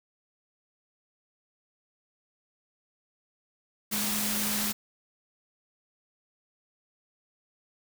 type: tone in noise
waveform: sine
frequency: 210 Hz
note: G#3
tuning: 19 cents sharp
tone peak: -34 dBFS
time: 3.91-4.73 s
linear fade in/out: 20 ms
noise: white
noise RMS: -30 dBFS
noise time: 3.91-4.73 s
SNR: -7 dB
effects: none

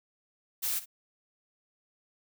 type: noise with echo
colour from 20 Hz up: blue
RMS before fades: -31 dBFS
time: 0.62-0.8 s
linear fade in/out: 20 ms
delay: 59 ms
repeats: 1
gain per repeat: -15 dB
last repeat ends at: 0.859 s
effects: none

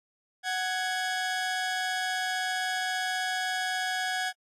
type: tone pair together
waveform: sawtooth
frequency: 742 / 1665.7 Hz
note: F#5 / G#6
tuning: +5 / +5 cents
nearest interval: octave + major second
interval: 1400 cents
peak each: -27 dBFS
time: 0.43-4.33 s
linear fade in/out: 50 ms
effects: low-pass 8000 Hz 12 dB/octave + AAC 64 kbps

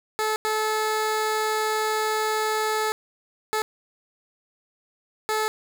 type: tone bursts at uneven times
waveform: 15% pulse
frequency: 432.9 Hz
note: A4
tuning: 28 cents flat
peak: -16 dBFS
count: 4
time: 0.19-0.36 / 0.45-2.92 / 3.53-3.62 / 5.29-5.48 s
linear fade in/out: 0 ms
effects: none

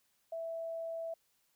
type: tone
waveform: sine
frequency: 659.3 Hz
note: E5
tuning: in tune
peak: -37 dBFS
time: 0.32-1.14 s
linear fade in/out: 5 ms
effects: white hiss -75 dBFS RMS until 1.55 s

